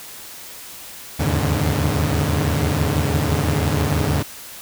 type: tone cluster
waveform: sawtooth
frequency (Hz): 77.3 / 83.4 / 104.3 / 137.6 / 149.3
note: D#2 / E2 / G#2 / C#3 / D3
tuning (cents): -11 / +21 / +8 / -12 / +29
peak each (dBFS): -20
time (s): 1.19-4.23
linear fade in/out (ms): 10
effects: white hiss -37 dBFS RMS until 4.61 s